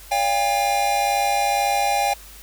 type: tone cluster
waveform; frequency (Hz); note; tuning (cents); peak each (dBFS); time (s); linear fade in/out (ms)
square; 569 / 703 / 805; C#5 / F5 / G5; +45 / +11 / +46; -29 / -26 / -20; 0.11-2.14; 10
effects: added 50 Hz sine -44 dBFS peak until 2.42 s + white hiss -44 dBFS RMS until 2.42 s